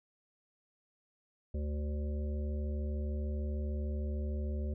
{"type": "harmonic tone with a mistuned harmonic", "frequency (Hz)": 73.42, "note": "D2", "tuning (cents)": 0, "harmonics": [1, 3, 5, 7, 8], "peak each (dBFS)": [-33, -43, -47, -50, -51], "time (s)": [1.54, 4.74], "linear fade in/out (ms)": 5, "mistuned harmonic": 5, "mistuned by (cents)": 34, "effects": []}